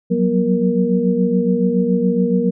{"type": "tone cluster", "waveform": "sine", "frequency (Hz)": [182.2, 189.3, 239.7, 469.5], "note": ["F#3", "F#3", "A#3", "A#4"], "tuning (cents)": [-26, 40, 48, 12], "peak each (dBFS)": -19, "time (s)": [0.1, 2.51], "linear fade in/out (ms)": 20, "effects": []}